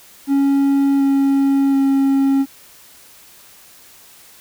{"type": "tone with pitch steps", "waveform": "triangle", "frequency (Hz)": [277.2, 275, 272.8], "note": ["C#4", "C#4", "C#4"], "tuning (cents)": [0, -14, -28], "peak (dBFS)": -10, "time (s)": [0.27, 2.46], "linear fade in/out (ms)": 50, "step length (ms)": 730, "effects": ["white hiss -45 dBFS RMS until 4.4 s"]}